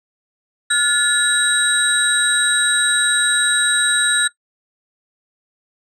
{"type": "tone cluster", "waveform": "sine", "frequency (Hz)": [1425, 1726, 3859, 8320], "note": ["F6", "A6", "B7", "C9"], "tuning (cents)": [34, -34, -41, -11], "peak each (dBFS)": -18, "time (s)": [0.7, 4.28], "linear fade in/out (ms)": 10, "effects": ["noise-tail reverb RT60 0.1 s tail -19 dB re dry", "tanh soft clip ceiling -5 dBFS"]}